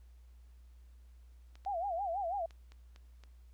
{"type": "clicks", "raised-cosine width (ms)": 0.2, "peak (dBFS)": -39, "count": 6, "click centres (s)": [1.555, 1.65, 2.508, 2.72, 2.961, 3.237]}
{"type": "tone with vibrato", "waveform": "sine", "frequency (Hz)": 735, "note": "F#5", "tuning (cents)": -12, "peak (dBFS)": -33, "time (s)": [1.66, 2.46], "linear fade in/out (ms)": 5, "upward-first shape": "sine", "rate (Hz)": 6.1, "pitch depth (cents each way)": 190}
{"effects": ["added 60 Hz sine -54 dBFS peak until 3.53 s", "pink hiss -75 dBFS RMS until 3.53 s"]}